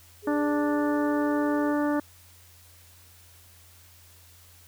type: tone with pitch glide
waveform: sine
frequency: 415.3 to 420.1 Hz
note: G#4 to G#4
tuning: 0 to +20 cents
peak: -34 dBFS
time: 0.22-1.75 s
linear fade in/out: 50 ms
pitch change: +20 cents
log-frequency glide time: 0.78-0.98 s
type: harmonic tone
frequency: 293.7 Hz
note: D4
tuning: in tune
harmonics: 1 / 2 / 3 / 4 / 5 / 6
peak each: -24 / -30 / -34 / -36 / -38 / -40 dBFS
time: 0.27-2 s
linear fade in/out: 5 ms
effects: added 87 Hz sine -55 dBFS peak until 4.67 s + white hiss -55 dBFS RMS until 4.67 s